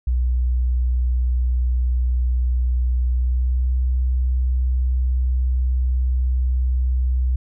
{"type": "tone with pitch glide", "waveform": "sine", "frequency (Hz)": [61.74, 63.11], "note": ["B1", "B1"], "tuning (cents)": [0, 38], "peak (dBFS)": -16, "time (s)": [0.07, 7.36], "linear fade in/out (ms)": 5, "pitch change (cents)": 38, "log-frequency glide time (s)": [3.12, 3.7], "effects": []}